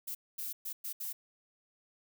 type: noise bursts at uneven times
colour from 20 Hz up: violet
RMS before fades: -39 dBFS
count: 5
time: 0.07-0.15 / 0.38-0.53 / 0.65-0.73 / 0.84-0.93 / 1-1.13 s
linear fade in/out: 10 ms
effects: none